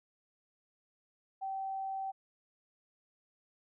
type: tone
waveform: sine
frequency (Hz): 773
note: G5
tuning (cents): -24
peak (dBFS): -35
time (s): 1.41-2.12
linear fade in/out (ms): 20
effects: none